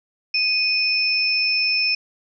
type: tone pair together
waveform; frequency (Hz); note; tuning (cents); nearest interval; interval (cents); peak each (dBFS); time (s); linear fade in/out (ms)
sine; 2494 / 5290; D#7 / E8; +3 / +5; octave + minor second; 1302; -20; 0.34-1.95; 5
effects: none